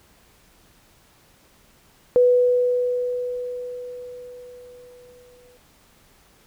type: tone with exponential decay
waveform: sine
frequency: 493.9 Hz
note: B4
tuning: in tune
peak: -11 dBFS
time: 2.16-5.57 s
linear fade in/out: 0 ms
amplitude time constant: 740 ms
effects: pink hiss -56 dBFS RMS until 6.46 s